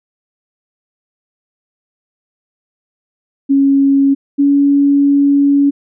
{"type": "tone pair in turn", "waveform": "sine", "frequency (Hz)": [275.9, 282.2], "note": ["C#4", "C#4"], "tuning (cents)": [-8, 31], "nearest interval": "unison", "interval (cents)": 39, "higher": "second", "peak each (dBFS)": -7, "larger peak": "neither", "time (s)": [[3.49, 4.15], [4.38, 5.71]], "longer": "second", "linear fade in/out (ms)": 20, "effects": []}